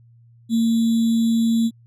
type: tone with sample-and-hold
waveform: sine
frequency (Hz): 228.1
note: A#3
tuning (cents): -37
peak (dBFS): -15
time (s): 0.49-1.71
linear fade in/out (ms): 50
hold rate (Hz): 3675
effects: added 117 Hz sine -48 dBFS peak until 1.86 s + resampled to 32000 Hz